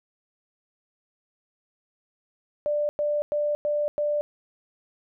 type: tone bursts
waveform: sine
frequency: 591 Hz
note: D5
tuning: 11 cents sharp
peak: -22 dBFS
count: 5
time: 2.66-4.21 s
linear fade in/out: 0 ms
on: 230 ms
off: 100 ms
effects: none